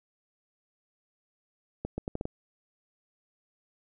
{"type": "accelerating click train", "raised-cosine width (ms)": 2, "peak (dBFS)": -19, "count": 6, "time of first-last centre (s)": [1.85, 2.254], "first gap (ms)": 130, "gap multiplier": 0.76, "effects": []}